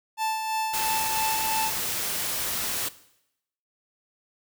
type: tone with tremolo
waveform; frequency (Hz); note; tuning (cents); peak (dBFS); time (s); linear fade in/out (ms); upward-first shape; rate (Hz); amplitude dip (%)
45% pulse; 880; A5; 0; -24; 0.17-1.72; 50; sine; 3; 35
type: noise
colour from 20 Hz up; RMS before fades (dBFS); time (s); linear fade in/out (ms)
white; -29; 0.73-2.89; 10
effects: noise-tail reverb RT60 0.8 s tail -17 dB re dry